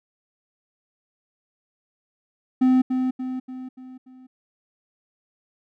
triangle tone with echo, 256.8 Hz, C4, 32 cents flat, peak -12 dBFS, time 2.61-2.82 s, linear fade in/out 10 ms, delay 290 ms, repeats 5, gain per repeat -6 dB, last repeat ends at 4.27 s, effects none

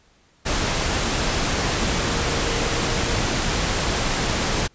sine tone in noise, 466.2 Hz, A#4, in tune, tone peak -32 dBFS, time 2.06-3.16 s, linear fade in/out 20 ms, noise pink, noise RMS -22 dBFS, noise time 0.45-4.68 s, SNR -13 dB, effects pink hiss -58 dBFS RMS until 4.74 s + resampled to 16000 Hz

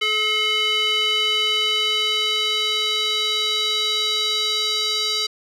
square tone with band-pass filter sweep, 429.2 Hz, A4, 43 cents flat, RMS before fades -21 dBFS, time 0.01-5.27 s, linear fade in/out 10 ms, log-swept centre 2700 to 4300 Hz, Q 3.9, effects none

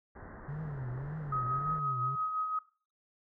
pink low-pass noise, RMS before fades -48 dBFS, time 0.15-1.8 s, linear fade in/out 10 ms, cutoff 1900 Hz, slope 96 dB/octave
triangle tone with vibrato, 138.8 Hz, C#3, 3 cents sharp, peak -34 dBFS, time 0.48-2.16 s, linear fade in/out 10 ms, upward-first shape triangle, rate 1.8 Hz, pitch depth 240 cents each way
sine tone with tremolo, 1263 Hz, D#6, 26 cents sharp, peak -29 dBFS, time 1.32-2.59 s, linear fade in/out 5 ms, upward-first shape sine, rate 5.8 Hz, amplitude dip 45%
effects noise-tail reverb RT60 0.4 s tail -18 dB re dry

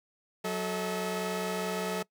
sawtooth tone cluster, 184.8 / 434.4 / 641 Hz, F#3 / A4 / E5, -2 / -22 / -49 cents, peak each -31 / -30 / -33 dBFS, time 0.44-2.03 s, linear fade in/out 10 ms, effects noise-tail reverb RT60 0.1 s tail -22 dB re dry

